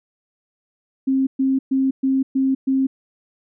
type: tone bursts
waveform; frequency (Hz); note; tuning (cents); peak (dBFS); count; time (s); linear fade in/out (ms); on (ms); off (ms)
sine; 266.6; C4; +33; -15; 6; 1.07-2.87; 10; 200; 120
effects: none